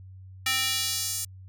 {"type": "tone with high-pass filter sweep", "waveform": "square", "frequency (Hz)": 261.6, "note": "C4", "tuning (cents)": 0, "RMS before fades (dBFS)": -28, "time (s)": [0.46, 1.25], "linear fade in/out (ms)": 5, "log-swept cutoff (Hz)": [2100, 7600], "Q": 1.2, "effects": ["added 94 Hz sine -43 dBFS peak until 1.48 s"]}